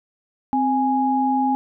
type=tone pair together; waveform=sine; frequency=261.3 / 829.6 Hz; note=C4 / G#5; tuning=-2 / -2 cents; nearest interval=octave + minor sixth; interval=2000 cents; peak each=-20 / -19 dBFS; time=0.53-1.55 s; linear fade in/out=0 ms; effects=none